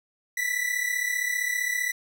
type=tone pair together; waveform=45% pulse; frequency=1953.7 / 1989 Hz; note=B6 / B6; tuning=-19 / +12 cents; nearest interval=unison; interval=31 cents; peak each=-28 dBFS; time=0.37-1.92 s; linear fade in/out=5 ms; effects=none